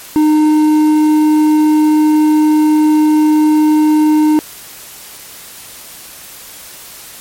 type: tone with hard clipping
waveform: triangle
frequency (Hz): 306.1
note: D#4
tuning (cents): -28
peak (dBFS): -8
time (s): 0.16-4.39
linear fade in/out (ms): 0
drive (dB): 9
effects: white hiss -33 dBFS RMS until 7.2 s + MP3 64 kbps